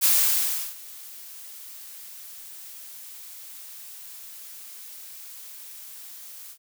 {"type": "noise with ADSR envelope", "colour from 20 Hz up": "blue", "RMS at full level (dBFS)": -18, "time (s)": [0.01, 6.58], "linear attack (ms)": 37, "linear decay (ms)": 690, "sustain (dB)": -24, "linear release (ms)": 76, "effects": []}